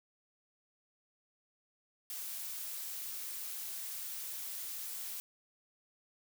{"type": "noise", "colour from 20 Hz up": "blue", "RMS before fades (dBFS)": -42, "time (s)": [2.1, 5.2], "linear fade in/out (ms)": 0, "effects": []}